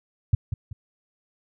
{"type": "tone with echo", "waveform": "sine", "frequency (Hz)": 100.2, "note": "G2", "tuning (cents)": 38, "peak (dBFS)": -12, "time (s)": [0.33, 0.35], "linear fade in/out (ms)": 5, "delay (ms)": 190, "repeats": 2, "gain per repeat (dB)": -9, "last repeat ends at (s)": 0.73, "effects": []}